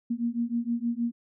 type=beating tone pair; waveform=sine; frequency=232.5 / 238.9 Hz; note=A#3 / A#3; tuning=-4 / +43 cents; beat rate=6.4 Hz; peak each=-29 dBFS; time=0.1-1.12 s; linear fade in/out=10 ms; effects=none